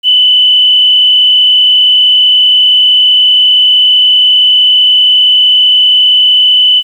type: tone with frequency modulation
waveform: sine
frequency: 3000 Hz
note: F#7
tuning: 23 cents sharp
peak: -3 dBFS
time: 0.03-6.83 s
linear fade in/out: 50 ms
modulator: 35.3 Hz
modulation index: 1.4
effects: 7-bit